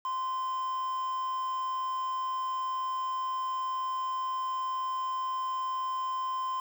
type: tone with quantisation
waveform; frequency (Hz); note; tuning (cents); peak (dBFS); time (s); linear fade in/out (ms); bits
triangle; 1039; C6; -12; -28; 0.05-6.6; 2; 8
effects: none